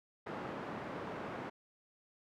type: band-pass noise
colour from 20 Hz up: pink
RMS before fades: -43 dBFS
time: 0.26-1.5 s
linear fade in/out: 10 ms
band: 200 to 1400 Hz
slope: 12 dB/octave
effects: none